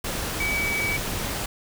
sine tone in noise, 2282 Hz, C#7, 50 cents sharp, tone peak -24 dBFS, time 0.4-0.97 s, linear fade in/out 5 ms, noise pink, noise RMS -29 dBFS, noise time 0.04-1.46 s, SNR +2 dB, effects none

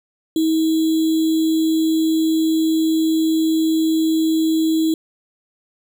sine tone with sample-and-hold, 320 Hz, D#4, 49 cents sharp, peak -14 dBFS, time 0.36-4.94 s, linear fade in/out 2 ms, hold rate 3675 Hz, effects none

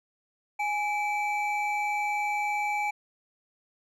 triangle tone pair together, 831.5 / 2318 Hz, G#5 / D7, +2 / -23 cents, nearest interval octave + tritone, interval 1775 cents, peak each -26 / -29 dBFS, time 0.59-2.91 s, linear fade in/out 10 ms, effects none

